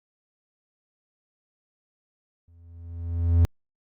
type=tone with exponential growth; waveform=triangle; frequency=84.7 Hz; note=E2; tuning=48 cents sharp; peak=-11 dBFS; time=2.48-3.45 s; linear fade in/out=0 ms; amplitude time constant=210 ms; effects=Opus 48 kbps